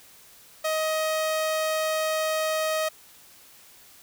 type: tone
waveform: sawtooth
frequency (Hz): 629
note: D#5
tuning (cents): +19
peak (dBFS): -20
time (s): 0.64-2.89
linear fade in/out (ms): 10
effects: white hiss -52 dBFS RMS until 4.02 s